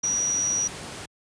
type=tone in noise; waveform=sine; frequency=5800 Hz; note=F#8; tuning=35 cents flat; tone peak=-22 dBFS; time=0.03-0.68 s; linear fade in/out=10 ms; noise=pink; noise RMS=-37 dBFS; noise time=0.03-1.06 s; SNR=+12 dB; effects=high-pass 80 Hz 12 dB/octave + resampled to 22050 Hz